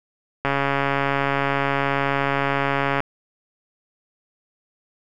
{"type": "click train", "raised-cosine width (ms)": 0.5, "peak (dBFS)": -6, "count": 356, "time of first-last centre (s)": [0.45, 3.004], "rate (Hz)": 139, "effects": []}